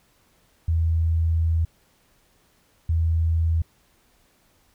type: tone pair in turn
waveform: sine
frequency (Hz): 81.9 / 81.9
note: E2 / E2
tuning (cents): -11 / -11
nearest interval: unison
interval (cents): 0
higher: neither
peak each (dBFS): -18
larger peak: neither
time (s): 0.68-1.65 / 2.89-3.62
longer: first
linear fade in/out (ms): 5
effects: pink hiss -62 dBFS RMS until 4.74 s